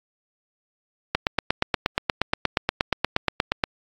click train, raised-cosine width 0.3 ms, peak -3 dBFS, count 22, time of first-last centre 1.15-3.638 s, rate 8.44 Hz, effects AAC 48 kbps

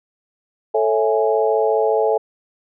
sine chord, A major seventh, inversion none, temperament equal, 440 / 554.4 / 659.3 / 830.6 Hz, A4 / C#5 / E5 / G#5, 0 / 0 / 0 / 0 cents, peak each -17 / -22 / -21 / -22 dBFS, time 0.74-2.18 s, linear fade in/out 10 ms, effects none

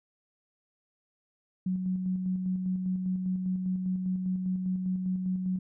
sine tone with tremolo, 185 Hz, F#3, in tune, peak -26 dBFS, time 1.66-5.59 s, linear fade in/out 5 ms, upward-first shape square, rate 5 Hz, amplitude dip 35%, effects none

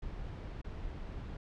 brown noise with dropouts, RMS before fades -42 dBFS, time 0.02-1.37 s, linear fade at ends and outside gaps 5 ms, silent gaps 0.616-0.643 s, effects low-pass 4000 Hz 12 dB/octave

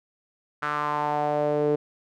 sawtooth tone with band-pass filter sweep, 148.4 Hz, D3, 18 cents sharp, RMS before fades -25 dBFS, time 0.62-1.76 s, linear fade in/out 10 ms, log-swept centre 1400 to 420 Hz, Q 3.9, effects none

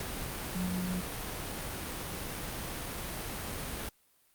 sine tone in noise, 181.6 Hz, F#3, 32 cents flat, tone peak -32 dBFS, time 0.55-1.01 s, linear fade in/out 2 ms, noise pink, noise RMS -38 dBFS, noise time 0-3.89 s, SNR +3 dB, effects white hiss -68 dBFS RMS until 4.34 s + Opus 48 kbps

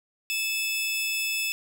sawtooth tone pair together, 2612 / 3481 Hz, E7 / A7, -17 / -19 cents, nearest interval perfect fourth, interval 498 cents, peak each -23 / -33 dBFS, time 0.3-1.52 s, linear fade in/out 0 ms, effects none

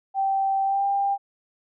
sine tone with pitch glide, 779 to 795.8 Hz, G5 to G5, -11 to +26 cents, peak -20 dBFS, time 0.14-1.18 s, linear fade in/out 50 ms, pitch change +37 cents, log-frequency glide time 0.64-0.85 s, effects none

